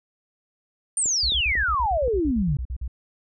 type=exponential sweep; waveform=sine; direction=down; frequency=9240 to 130.81 Hz; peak=-20 dBFS; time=0.97-2.57 s; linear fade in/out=2 ms
type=clicks; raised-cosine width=2 ms; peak=-25 dBFS; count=4; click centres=1.058 / 1.321 / 1.554 / 2.078 s
type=tone bursts; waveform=sine; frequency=62.2 Hz; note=B1; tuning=13 cents sharp; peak=-26 dBFS; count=15; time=1.23-2.879 s; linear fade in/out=5 ms; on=67 ms; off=46 ms
effects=none

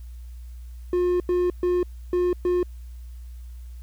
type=tone bursts at uneven times; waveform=triangle; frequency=357.1 Hz; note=F4; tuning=39 cents sharp; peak=-17 dBFS; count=5; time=0.93-1.2 / 1.29-1.5 / 1.63-1.83 / 2.13-2.33 / 2.45-2.63 s; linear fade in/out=2 ms; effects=added 60 Hz sine -36 dBFS peak until 3.82 s + white hiss -61 dBFS RMS until 3.82 s

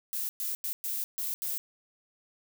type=noise bursts at uneven times; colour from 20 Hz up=violet; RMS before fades=-33 dBFS; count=6; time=0.13-0.29 / 0.4-0.55 / 0.64-0.73 / 0.84-1.04 / 1.18-1.34 / 1.42-1.58 s; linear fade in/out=0 ms; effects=none

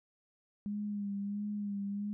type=tone with vibrato; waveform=sine; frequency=203.8 Hz; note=G#3; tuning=32 cents flat; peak=-34 dBFS; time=0.66-2.13 s; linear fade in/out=0 ms; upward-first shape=sine; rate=1.5 Hz; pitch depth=36 cents each way; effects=none

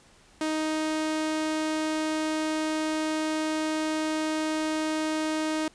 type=tone; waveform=sawtooth; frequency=312.1 Hz; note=D#4; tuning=5 cents sharp; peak=-22 dBFS; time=0.41-5.68 s; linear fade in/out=2 ms; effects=pink hiss -57 dBFS RMS until 5.74 s + resampled to 22050 Hz

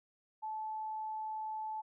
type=tone; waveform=sine; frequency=869 Hz; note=A5; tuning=22 cents flat; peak=-37 dBFS; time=0.42-1.82 s; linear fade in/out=20 ms; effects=none

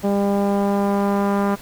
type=tone with low-pass filter sweep; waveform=sawtooth; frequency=200.3 Hz; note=G3; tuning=38 cents sharp; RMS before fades=-19 dBFS; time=0.03-1.56 s; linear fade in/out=20 ms; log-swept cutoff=680 to 1200 Hz; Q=1.7; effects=pink hiss -41 dBFS RMS until 1.61 s

